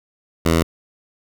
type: tone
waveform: 10% pulse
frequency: 82.41 Hz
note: E2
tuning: in tune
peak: -6 dBFS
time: 0.45-0.63 s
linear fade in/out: 10 ms
effects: none